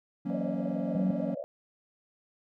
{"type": "chord", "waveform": "triangle", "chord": "F# dominant seventh", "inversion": "third", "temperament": "equal", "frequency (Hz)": [164.81, 185, 233.1, 277.2], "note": ["E3", "F#3", "A#3", "C#4"], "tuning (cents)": [0, 0, 0, 0], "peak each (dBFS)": [-38, -32, -33, -33], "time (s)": [0.25, 1.35], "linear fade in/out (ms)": 10}
{"type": "band-pass noise", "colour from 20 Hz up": "white", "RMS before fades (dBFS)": -38, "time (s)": [0.3, 1.44], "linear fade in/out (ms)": 0, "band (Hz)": [530, 630], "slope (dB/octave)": 96}
{"type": "tone", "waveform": "sine", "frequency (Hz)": 186.6, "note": "F#3", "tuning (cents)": 15, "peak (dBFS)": -24, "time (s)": [0.95, 1.11], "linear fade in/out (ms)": 5}
{"effects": []}